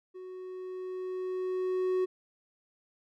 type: tone with level ramp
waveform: triangle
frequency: 370 Hz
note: F#4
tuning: in tune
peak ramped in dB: -40 to -23 dBFS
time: 0.14-2.06 s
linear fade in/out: 20 ms
effects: none